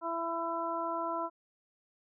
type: harmonic tone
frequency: 333.9 Hz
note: E4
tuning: 22 cents sharp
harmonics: 1 / 2 / 3 / 4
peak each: -40 / -37 / -35 / -39 dBFS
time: 0.01-1.3 s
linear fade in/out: 50 ms
effects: none